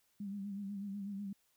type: tone with vibrato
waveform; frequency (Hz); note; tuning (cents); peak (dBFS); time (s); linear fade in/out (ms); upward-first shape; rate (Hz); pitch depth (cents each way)
sine; 200; G3; +35; -39; 0.2-1.33; 5; sine; 8.1; 53
effects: white hiss -75 dBFS RMS until 1.56 s